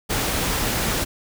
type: noise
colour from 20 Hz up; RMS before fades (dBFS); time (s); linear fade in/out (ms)
pink; -23; 0.09-1.05; 20
effects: none